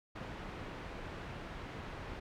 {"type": "low-pass noise", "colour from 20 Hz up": "pink", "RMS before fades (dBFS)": -45, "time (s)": [0.15, 2.2], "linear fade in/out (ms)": 10, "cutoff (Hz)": 2400, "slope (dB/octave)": 12, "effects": []}